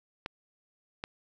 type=clicks; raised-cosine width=0.3 ms; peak=-19 dBFS; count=2; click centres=0.261 / 1.039 s; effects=none